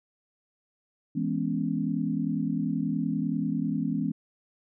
sine chord, C# minor seventh, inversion first, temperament equal, 164.81 / 207.7 / 246.9 / 277.2 Hz, E3 / G#3 / B3 / C#4, 0 / 0 / 0 / 0 cents, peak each -31 dBFS, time 1.15-4.12 s, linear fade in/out 10 ms, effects none

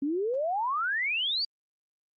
sine exponential sweep, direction up, 270 to 4770 Hz, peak -26 dBFS, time 0.02-1.45 s, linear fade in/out 5 ms, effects Opus 32 kbps

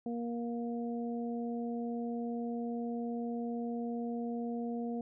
harmonic tone, 235.6 Hz, A#3, 19 cents sharp, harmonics 1 / 2 / 3, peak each -35 / -41 / -45 dBFS, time 0.06-5.01 s, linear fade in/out 2 ms, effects none

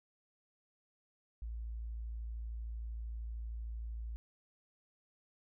sine tone, 56.5 Hz, A1, 47 cents sharp, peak -39 dBFS, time 1.42-4.16 s, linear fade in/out 0 ms, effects none

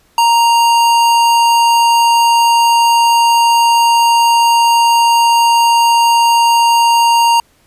sine tone with hard clipping, 932.3 Hz, A#5, in tune, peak -9 dBFS, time 0.18-7.4 s, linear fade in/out 2 ms, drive 18 dB, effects pink hiss -53 dBFS RMS until 7.66 s + resampled to 32000 Hz

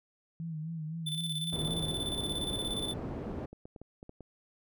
sine tone with vibrato, 160 Hz, D#3, 49 cents sharp, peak -35 dBFS, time 0.4-1.94 s, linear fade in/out 0 ms, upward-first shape sine, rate 3.9 Hz, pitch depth 70 cents each way
square tone with tremolo, 3520 Hz, A7, in tune, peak -33 dBFS, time 1.06-2.94 s, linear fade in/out 10 ms, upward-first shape square, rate 17 Hz, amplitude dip 55%
white low-pass noise, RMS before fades -38 dBFS, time 1.52-3.46 s, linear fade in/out 10 ms, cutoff 360 Hz, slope 12 dB/octave
clicks, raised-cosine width 2 ms, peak -33 dBFS, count 11, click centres 2.973 / 3.059 / 3.179 / 3.289 / 3.53 / 3.655 / 3.762 / 3.816 / 4.029 / 4.094 / 4.207 s
effects none

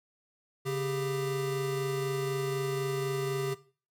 square tone pair together, 140 / 396 Hz, C#3 / G4, +18 / +18 cents, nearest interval octave + tritone, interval 1800 cents, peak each -34 / -33 dBFS, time 0.65-3.55 s, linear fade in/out 20 ms, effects noise-tail reverb RT60 0.4 s tail -17 dB re dry

